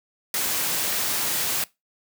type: noise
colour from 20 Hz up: white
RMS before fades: -25 dBFS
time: 0.34-1.64 s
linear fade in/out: 2 ms
effects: noise-tail reverb RT60 0.2 s tail -21 dB re dry + high-pass 100 Hz 12 dB/octave